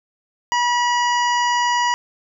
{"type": "harmonic tone with a mistuned harmonic", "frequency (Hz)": 968, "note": "B5", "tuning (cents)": -35, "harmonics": [1, 2, 3, 5, 6, 7], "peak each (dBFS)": [-17, -23, -27, -31, -33, -34], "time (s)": [0.52, 1.94], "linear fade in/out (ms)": 0, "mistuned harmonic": 7, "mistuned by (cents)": 20, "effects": []}